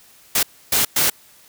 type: noise bursts at uneven times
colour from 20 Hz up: white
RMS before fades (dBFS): -17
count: 3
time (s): 0.35-0.43 / 0.72-0.85 / 0.96-1.1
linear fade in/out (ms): 5
effects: white hiss -50 dBFS RMS until 1.48 s